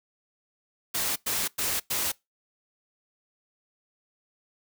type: noise bursts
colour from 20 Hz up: white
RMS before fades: -28 dBFS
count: 4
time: 0.94-2.12 s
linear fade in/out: 10 ms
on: 220 ms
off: 100 ms
effects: noise-tail reverb RT60 0.2 s tail -23 dB re dry